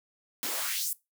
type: noise with high-pass filter sweep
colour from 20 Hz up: white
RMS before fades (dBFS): -32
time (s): 0.43-0.93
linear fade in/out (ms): 0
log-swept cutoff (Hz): 200 to 11000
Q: 1.9
effects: noise-tail reverb RT60 0.2 s tail -20 dB re dry